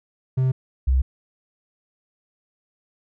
triangle / sine tone pair in turn, 130 / 65 Hz, C3 / C2, -11 / -11 cents, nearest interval octave, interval 1200 cents, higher first, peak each -15 dBFS, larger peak neither, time 0.37-0.52 / 0.87-1.02 s, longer neither, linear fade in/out 10 ms, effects none

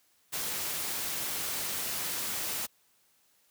white noise, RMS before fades -34 dBFS, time 0.32-2.67 s, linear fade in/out 20 ms, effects white hiss -68 dBFS RMS until 3.5 s + high-pass 60 Hz 12 dB/octave

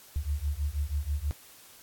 sine beating tone pair, 69.8 / 76 Hz, C#2 / D#2, +13 / -40 cents, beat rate 6.2 Hz, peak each -31 dBFS, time 0.16-1.31 s, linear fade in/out 0 ms, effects white hiss -53 dBFS RMS until 1.82 s + AAC 64 kbps

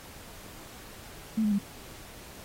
sine tone with pitch steps, 220 / 210.3 / 201 Hz, A3 / G#3 / G3, 0 / +22 / +44 cents, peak -23 dBFS, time 1.37-1.589 s, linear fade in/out 10 ms, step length 73 ms, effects pink hiss -48 dBFS RMS until 2.44 s + AAC 48 kbps

